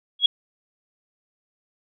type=tone with exponential growth; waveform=sine; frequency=3322 Hz; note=G#7; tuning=in tune; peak=-8 dBFS; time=0.19-0.26 s; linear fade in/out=5 ms; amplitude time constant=15 ms; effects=none